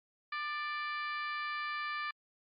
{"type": "harmonic tone with a mistuned harmonic", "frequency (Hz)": 587.3, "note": "D5", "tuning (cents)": 0, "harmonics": [2, 3, 4, 5, 6, 7, 8], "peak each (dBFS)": [-38, -40, -43, -51, -53, -53, -53], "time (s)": [0.32, 2.11], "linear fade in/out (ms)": 5, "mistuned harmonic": 2, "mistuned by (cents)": 27, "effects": ["AAC 64 kbps"]}